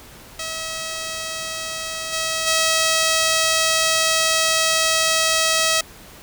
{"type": "tone with level steps", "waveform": "5% pulse", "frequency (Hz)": 644, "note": "E5", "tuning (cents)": -41, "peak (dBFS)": [-15, -10, -5], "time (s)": [0.39, 5.81], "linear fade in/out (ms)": 5, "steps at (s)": [2.12, 2.46], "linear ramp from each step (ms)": 20, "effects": ["pink hiss -43 dBFS RMS until 6.22 s"]}